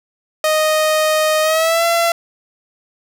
sawtooth tone with pitch glide, 621 to 677.2 Hz, D#5 to E5, -3 to +46 cents, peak -9 dBFS, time 0.44-2.12 s, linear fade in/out 2 ms, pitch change +149 cents, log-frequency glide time 1.42-1.85 s, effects none

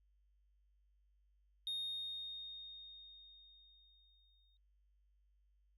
sine tone with exponential decay, 3700 Hz, A#7, 14 cents flat, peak -35 dBFS, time 1.67-4.57 s, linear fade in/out 1 ms, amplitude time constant 630 ms, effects tanh soft clip ceiling -37 dBFS + added 50 Hz sine -70 dBFS peak until 5.77 s

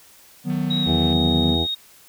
triangle chord, B major, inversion first, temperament equal, 155.56 / 185 / 246.9 Hz, D#3 / F#3 / B3, 0 / 0 / 0 cents, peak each -23 dBFS, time 0.44-1.58 s, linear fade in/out 50 ms
click train, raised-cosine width 0.3 ms, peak -28 dBFS, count 141, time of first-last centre 0.5-1.128 s, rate 223 Hz
sine tone with pitch glide, 3816 to 3733 Hz, A#7 to A#7, +40 to +2 cents, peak -22 dBFS, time 0.7-1.75 s, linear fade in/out 10 ms, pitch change -38 cents, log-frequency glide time 0.81-0.89 s
harmonic tone, 82.4 Hz, E2, in tune, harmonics 1 / 2 / 3 / 4 / 5 / 6 / 8 / 9 / 10, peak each -24 / -29 / -29 / -27 / -30 / -33 / -35 / -35 / -34 dBFS, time 0.85-1.67 s, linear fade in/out 50 ms
effects white hiss -50 dBFS RMS until 2.08 s

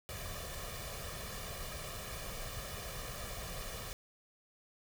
pink noise with comb filter, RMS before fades -43 dBFS, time 0.09-3.93 s, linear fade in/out 0 ms, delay 1.7 ms, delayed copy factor +0.7, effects none

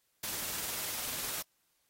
white noise with tremolo, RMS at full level -36 dBFS, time 0.23-1.42 s, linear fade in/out 5 ms, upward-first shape triangle, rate 20 Hz, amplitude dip 30%, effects white hiss -75 dBFS RMS until 1.89 s + AAC 48 kbps

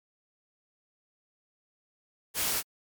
white noise, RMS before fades -29 dBFS, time 2.34-2.63 s, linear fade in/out 50 ms, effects MP3 96 kbps

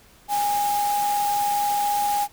sine tone in noise, 820 Hz, G#5, 22 cents flat, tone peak -20 dBFS, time 0.28-2.28 s, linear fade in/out 50 ms, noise white, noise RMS -32 dBFS, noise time 0.28-2.28 s, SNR +9 dB, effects pink hiss -53 dBFS RMS until 2.32 s

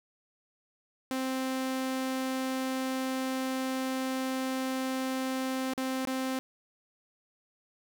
sawtooth tone with dropouts, 261.6 Hz, C4, in tune, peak -26 dBFS, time 1.11-6.39 s, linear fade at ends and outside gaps 0 ms, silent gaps 5.736-5.777 / 6.051-6.073 s, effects none

